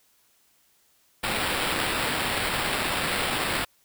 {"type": "noise with sample-and-hold", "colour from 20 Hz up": "white", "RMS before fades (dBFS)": -27, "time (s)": [1.23, 3.65], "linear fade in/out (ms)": 10, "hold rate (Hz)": 6300, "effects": ["white hiss -64 dBFS RMS until 3.84 s"]}